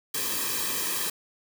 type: noise with comb filter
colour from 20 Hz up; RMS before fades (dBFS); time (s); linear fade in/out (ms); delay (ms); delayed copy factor
white; -29; 0.14-1.1; 5; 1.4; -1
effects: none